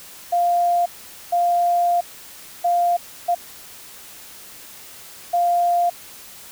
sine tone bursts at uneven times, 698.5 Hz, F5, in tune, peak -15 dBFS, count 5, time 0.32-0.86 / 1.32-2.01 / 2.64-2.97 / 3.28-3.35 / 5.33-5.9 s, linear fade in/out 10 ms, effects white hiss -41 dBFS RMS until 6.51 s

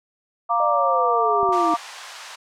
sine chord, Bb major, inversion second, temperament equal, 698.5 / 932.3 / 1174.7 Hz, F5 / Bb5 / D6, 0 / 0 / 0 cents, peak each -22 / -24 / -20 dBFS, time 0.49-1.77 s, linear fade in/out 20 ms
sine linear sweep, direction down, 617 to 312.1 Hz, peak -22 dBFS, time 0.6-1.74 s, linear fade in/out 2 ms
clicks, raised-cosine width 2 ms, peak -22 / -26 dBFS, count 2, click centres 1.431 / 1.49 s
pink high-pass noise, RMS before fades -37 dBFS, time 1.52-2.36 s, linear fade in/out 10 ms, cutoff 790 Hz, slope 24 dB/octave
effects low-pass 7000 Hz 12 dB/octave

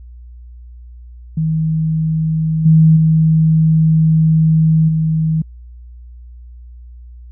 sine tone with level steps, 159.1 Hz, D#3, 39 cents sharp, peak -13 / -5 / -8 / -12 dBFS, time 1.37-5.42 s, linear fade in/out 5 ms, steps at 2.65 / 2.96 / 4.88 s, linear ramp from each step 10 ms, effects added 60 Hz sine -33 dBFS peak until 7.31 s

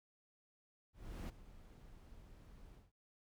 brown noise with ADSR envelope, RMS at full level -42 dBFS, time 0.93-2.92 s, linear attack 360 ms, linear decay 13 ms, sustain -16 dB, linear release 170 ms, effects none

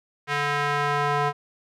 square tone with band-pass filter sweep, 145.1 Hz, D3, 21 cents flat, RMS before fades -24 dBFS, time 0.27-1.33 s, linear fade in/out 50 ms, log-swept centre 1800 to 1000 Hz, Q 1.3, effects none

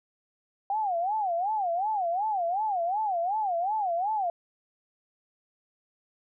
sine tone with vibrato, 768 Hz, G5, 36 cents flat, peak -25 dBFS, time 0.7-4.3 s, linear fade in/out 2 ms, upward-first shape sine, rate 2.7 Hz, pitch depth 230 cents each way, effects none

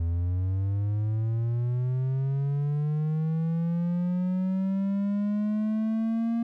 triangle linear sweep, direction up, 82.41 to 233.1 Hz, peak -22 dBFS, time 0-6.43 s, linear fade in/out 5 ms, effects none

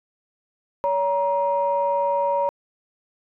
sine tone pair together, 566 / 945 Hz, C#5 / A#5, +36 / +23 cents, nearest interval major sixth, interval 887 cents, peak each -21 dBFS, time 0.84-2.49 s, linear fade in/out 0 ms, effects tanh soft clip ceiling -11 dBFS

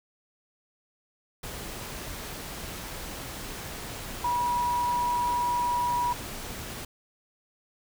sine tone in noise, 969 Hz, B5, 33 cents flat, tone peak -24 dBFS, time 4.24-6.13 s, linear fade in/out 5 ms, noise pink, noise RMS -38 dBFS, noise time 1.43-6.85 s, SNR +11 dB, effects none

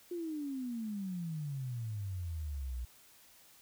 sine exponential sweep, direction down, 357.4 to 58.27 Hz, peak -36 dBFS, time 0.11-2.85 s, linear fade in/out 5 ms, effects white hiss -61 dBFS RMS until 3.61 s

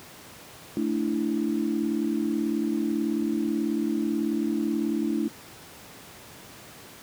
sine chord, A suspended fourth, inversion none, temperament equal with one note detuned, 220 / 291.3 / 329.6 Hz, A3 / D4 / E4, 0 / -14 / 0 cents, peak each -28 dBFS, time 0.77-5.28 s, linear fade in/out 0 ms, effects pink hiss -46 dBFS RMS until 7.02 s + high-pass 100 Hz 12 dB/octave

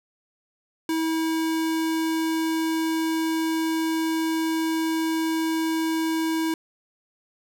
square tone, 322.5 Hz, E4, 38 cents flat, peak -23 dBFS, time 0.89-6.54 s, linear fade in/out 2 ms, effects none

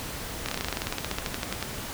slowing click train, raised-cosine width 0.2 ms, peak -11 dBFS, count 22, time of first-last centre 0.46-1.626 s, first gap 26 ms, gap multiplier 1.07, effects pink hiss -36 dBFS RMS until 1.93 s

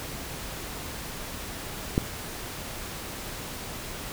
click, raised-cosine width 3 ms, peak -8 dBFS, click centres 1.979 s, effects pink hiss -37 dBFS RMS until 4.12 s

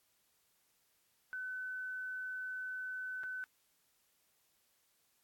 sine tone with dropouts, 1511 Hz, F#6, 36 cents sharp, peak -39 dBFS, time 1.33-3.44 s, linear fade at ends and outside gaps 0 ms, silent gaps 3.234-3.238 s, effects white hiss -75 dBFS RMS until 5.23 s + AAC 64 kbps

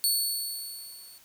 15% pulse tone with level ramp, 4435 Hz, C#8, in tune, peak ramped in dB -15 to -42 dBFS, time 0.04-1.18 s, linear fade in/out 0 ms, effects white hiss -57 dBFS RMS until 1.24 s

